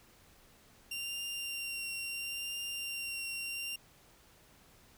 sawtooth tone with vibrato, 2772 Hz, F7, 14 cents flat, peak -34 dBFS, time 0.91-3.76 s, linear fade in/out 5 ms, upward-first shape triangle, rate 0.74 Hz, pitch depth 16 cents each way, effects pink hiss -62 dBFS RMS until 4.97 s

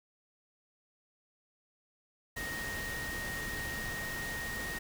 sine tone in noise, 1864.7 Hz, A#6, in tune, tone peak -38 dBFS, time 2.36-4.79 s, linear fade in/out 10 ms, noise pink, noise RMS -41 dBFS, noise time 2.36-4.79 s, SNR 0 dB, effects none

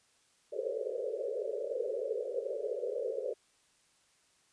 white band-pass noise, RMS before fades -36 dBFS, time 0.52-3.34 s, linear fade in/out 10 ms, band 400 to 570 Hz, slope 96 dB/octave, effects white hiss -69 dBFS RMS until 4.52 s + resampled to 22050 Hz

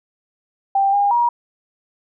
sine tone with pitch steps, 787 / 809 / 953 Hz, G5 / G#5 / A#5, +7 / -46 / +38 cents, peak -13 dBFS, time 0.75-1.29 s, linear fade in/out 5 ms, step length 180 ms, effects none

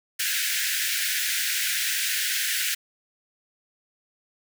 pink high-pass noise, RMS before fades -26 dBFS, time 0.19-2.75 s, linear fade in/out 10 ms, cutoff 1500 Hz, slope 96 dB/octave, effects none

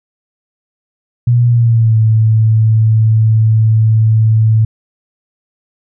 sine tone with pitch glide, 120.4 to 110.41 Hz, B2 to A2, -44 to +6 cents, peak -6 dBFS, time 1.27-4.65 s, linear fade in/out 5 ms, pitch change -150 cents, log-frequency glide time 1.47-1.97 s, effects none

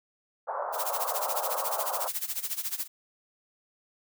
pink band-pass noise, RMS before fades -33 dBFS, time 0.47-2.09 s, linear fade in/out 20 ms, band 540 to 1300 Hz, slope 48 dB/octave
blue noise with tremolo, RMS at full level -30 dBFS, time 0.72-2.88 s, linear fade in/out 50 ms, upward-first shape sine, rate 14 Hz, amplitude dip 85%
effects none

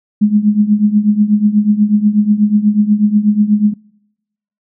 sine tone with tremolo, 209.4 Hz, G#3, 15 cents sharp, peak -4 dBFS, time 0.21-3.74 s, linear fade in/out 10 ms, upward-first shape triangle, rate 8.2 Hz, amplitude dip 85%, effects noise-tail reverb RT60 0.9 s tail -25 dB re dry

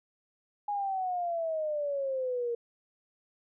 sine exponential sweep, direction down, 830.6 to 466.2 Hz, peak -29 dBFS, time 0.68-2.55 s, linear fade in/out 5 ms, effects none

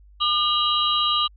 sine tone cluster, 1204 / 2876 / 3169 / 3906 Hz, D6 / F#7 / G7 / B7, +43 / -50 / +18 / -20 cents, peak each -22 / -24 / -26 / -25 dBFS, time 0.2-1.28 s, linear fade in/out 20 ms, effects added 50 Hz sine -47 dBFS peak until 1.36 s

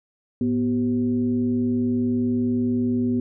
sine tone with frequency modulation, 245.1 Hz, B3, 13 cents flat, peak -19 dBFS, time 0.41-3.2 s, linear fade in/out 2 ms, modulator 140 Hz, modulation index 0.59, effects none

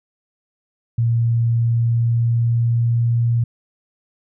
sine tone with pitch glide, 116.54 to 117.69 Hz, A#2 to A#2, 0 to +17 cents, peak -14 dBFS, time 0.98-3.44 s, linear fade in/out 5 ms, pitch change +17 cents, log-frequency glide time 1.51-3.2 s, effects none

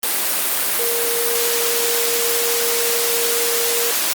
sine tone in noise, 470 Hz, A#4, 14 cents sharp, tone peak -22 dBFS, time 0.79-3.91 s, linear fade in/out 2 ms, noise white, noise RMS -19 dBFS, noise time 0.03-4.13 s, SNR -6 dB, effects high-pass 300 Hz 12 dB/octave + Opus 32 kbps

